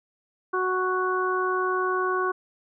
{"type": "harmonic tone", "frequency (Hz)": 370, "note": "F#4", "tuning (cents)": 0, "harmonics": [1, 2, 3, 4], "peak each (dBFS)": [-26, -35, -26, -30], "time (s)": [0.53, 2.32], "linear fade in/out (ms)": 10, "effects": []}